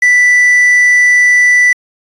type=tone with quantisation; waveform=triangle; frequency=1975.5 Hz; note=B6; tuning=in tune; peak=-3 dBFS; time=0.02-1.73 s; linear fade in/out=5 ms; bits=5; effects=resampled to 24000 Hz